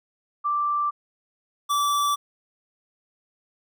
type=tone pair in turn; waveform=sine / square; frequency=1174.7 / 1159.2 Hz; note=D6 / D6; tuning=0 / -23 cents; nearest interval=unison; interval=23 cents; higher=first; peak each=-21 dBFS; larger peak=neither; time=0.44-0.91 / 1.69-2.16 s; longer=neither; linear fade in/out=20 ms; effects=none